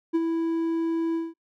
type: tone with ADSR envelope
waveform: triangle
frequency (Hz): 329.6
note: E4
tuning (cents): 0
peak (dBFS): -16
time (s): 0.13-1.34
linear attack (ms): 23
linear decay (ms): 37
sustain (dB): -5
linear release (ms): 190
effects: noise-tail reverb RT60 0.1 s tail -24 dB re dry